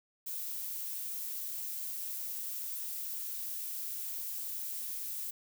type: noise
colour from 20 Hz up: violet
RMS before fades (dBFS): -39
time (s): 0.26-5.31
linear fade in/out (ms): 10
effects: none